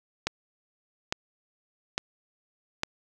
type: click train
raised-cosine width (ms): 0.2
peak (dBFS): -9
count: 4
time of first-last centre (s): 0.27-2.834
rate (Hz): 1.17
effects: none